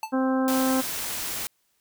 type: tone with exponential decay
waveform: square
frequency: 880 Hz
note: A5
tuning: in tune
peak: -25 dBFS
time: 0.03-0.14 s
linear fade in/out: 2 ms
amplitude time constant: 23 ms
type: harmonic tone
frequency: 261.9 Hz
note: C4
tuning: 2 cents sharp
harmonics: 1 / 2 / 3 / 4 / 5 / 6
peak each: -22 / -28 / -32 / -34 / -36 / -38 dBFS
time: 0.12-0.82 s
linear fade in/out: 20 ms
type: noise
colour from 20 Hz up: white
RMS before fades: -31 dBFS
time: 0.48-1.47 s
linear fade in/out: 0 ms
effects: white hiss -70 dBFS RMS until 1.8 s